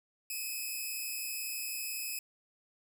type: tone pair together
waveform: 5% pulse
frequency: 2458 / 2576 Hz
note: D#7 / E7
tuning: -22 / -41 cents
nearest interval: minor second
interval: 81 cents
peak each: -32 / -28 dBFS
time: 0.3-2.19 s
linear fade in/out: 2 ms
effects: none